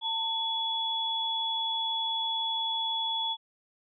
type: tone pair together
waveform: sine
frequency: 897 / 3389 Hz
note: A5 / G#7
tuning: +33 / +34 cents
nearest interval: octave + major seventh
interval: 2301 cents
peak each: -33 / -29 dBFS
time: 0.01-3.37 s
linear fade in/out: 50 ms
effects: none